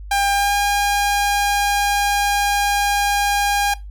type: tone with pitch glide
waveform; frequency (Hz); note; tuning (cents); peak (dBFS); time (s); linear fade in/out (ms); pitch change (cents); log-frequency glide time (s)
sawtooth; 800 to 810.7; G5 to G#5; +35 to -42; -12; 0.11-3.74; 5; +23; 0.32-0.55
effects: noise-tail reverb RT60 0.2 s tail -19 dB re dry + added 50 Hz sine -31 dBFS peak until 3.9 s